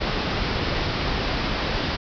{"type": "low-pass noise", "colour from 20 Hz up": "pink", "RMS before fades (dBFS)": -25, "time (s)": [0, 1.97], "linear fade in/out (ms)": 20, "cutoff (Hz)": 5300, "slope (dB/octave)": 96, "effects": []}